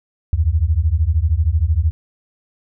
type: beating tone pair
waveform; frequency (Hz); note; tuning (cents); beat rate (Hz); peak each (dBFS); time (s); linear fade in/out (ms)
sine; 73.42 / 86.42; D2 / F2; 0 / -18; 13; -16; 0.33-1.91; 0
effects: none